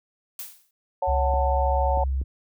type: noise with exponential decay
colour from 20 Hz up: blue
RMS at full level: -32 dBFS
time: 0.39-0.71 s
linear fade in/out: 2 ms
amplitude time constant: 69 ms
type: chord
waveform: sine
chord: F# minor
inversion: second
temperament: just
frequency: 555 / 740 / 888 Hz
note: C#5 / F#5 / A5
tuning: +2 / 0 / +16 cents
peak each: -26 dBFS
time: 1.02-2.04 s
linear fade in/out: 5 ms
type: tone with pitch glide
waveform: sine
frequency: 67.3 to 66.64 Hz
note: C2 to C2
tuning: +49 to +32 cents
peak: -22 dBFS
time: 1.07-2.24 s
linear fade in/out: 20 ms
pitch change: -17 cents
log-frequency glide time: 1.2-2.13 s
type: clicks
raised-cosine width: 3 ms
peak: -27 / -25 / -26 dBFS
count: 3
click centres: 1.338 / 1.974 / 2.215 s
effects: none